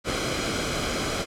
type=noise with comb filter; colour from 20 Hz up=pink; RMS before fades=-27 dBFS; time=0.04-1.26 s; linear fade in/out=50 ms; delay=1.1 ms; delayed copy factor=-0.55; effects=low-pass 7000 Hz 12 dB/octave